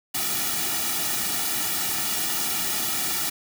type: noise with comb filter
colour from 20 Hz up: white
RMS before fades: -26 dBFS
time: 0.14-3.3 s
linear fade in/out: 10 ms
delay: 1.9 ms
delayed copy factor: -0.95
effects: none